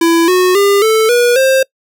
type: tone with pitch steps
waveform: square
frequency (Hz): 333.7 / 366 / 401.4 / 440.3 / 483 / 529.7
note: E4 / F#4 / G4 / A4 / B4 / C5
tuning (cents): +21 / -19 / +41 / +1 / -39 / +21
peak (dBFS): -8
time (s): 0.01-1.63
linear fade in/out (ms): 5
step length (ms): 270
effects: noise-tail reverb RT60 0.1 s tail -25 dB re dry